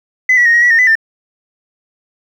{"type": "tone with pitch steps", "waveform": "sine", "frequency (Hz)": [2016, 1940, 1861, 1892, 1940, 1833, 2000, 1793], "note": ["B6", "B6", "A#6", "A#6", "B6", "A#6", "B6", "A6"], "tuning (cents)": [35, -31, -3, 25, -31, -30, 21, 32], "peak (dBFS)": -5, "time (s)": [0.29, 0.954], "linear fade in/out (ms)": 5, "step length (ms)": 83, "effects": ["tanh soft clip ceiling -3 dBFS", "7-bit"]}